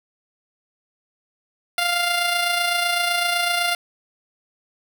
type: tone with amplitude modulation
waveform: 10% pulse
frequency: 698.5 Hz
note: F5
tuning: in tune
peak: -9 dBFS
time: 1.78-3.75 s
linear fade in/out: 2 ms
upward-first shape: sine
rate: 27.9 Hz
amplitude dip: 40%
effects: none